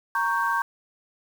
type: chord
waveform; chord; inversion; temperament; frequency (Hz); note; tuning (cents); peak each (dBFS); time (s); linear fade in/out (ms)
sine; G diminished; first; equal; 932.3 / 1108.7 / 1568; Bb5 / Db6 / G6; 0 / 0 / 0; -26; 0.15-0.62; 2
effects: 7-bit